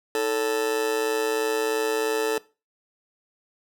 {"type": "tone with amplitude modulation", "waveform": "40% pulse", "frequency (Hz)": 440, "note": "A4", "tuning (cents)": 0, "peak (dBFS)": -18, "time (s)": [0.15, 2.38], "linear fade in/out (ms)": 2, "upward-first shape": "sine", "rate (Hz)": 123, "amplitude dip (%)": 70, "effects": ["noise-tail reverb RT60 0.3 s tail -20 dB re dry"]}